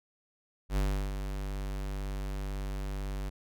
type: tone with ADSR envelope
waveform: square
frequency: 49 Hz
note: G1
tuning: in tune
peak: -26 dBFS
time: 0.69-3.3 s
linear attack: 78 ms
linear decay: 340 ms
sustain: -8 dB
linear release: 14 ms
effects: none